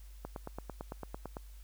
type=click train; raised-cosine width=1 ms; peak=-26 dBFS; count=11; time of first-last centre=0.25-1.369 s; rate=8.94 Hz; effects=added 50 Hz sine -48 dBFS peak until 1.63 s + white hiss -64 dBFS RMS until 1.63 s